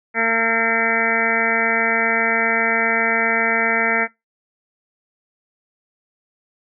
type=harmonic tone; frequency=227.5 Hz; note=A#3; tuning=42 cents flat; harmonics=1 / 2 / 3 / 4 / 6 / 7 / 8 / 9 / 10; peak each=-27 / -25 / -26 / -27 / -24 / -26 / -22 / -21 / -25 dBFS; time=0.14-4.08 s; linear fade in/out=50 ms; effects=noise-tail reverb RT60 0.2 s tail -22 dB re dry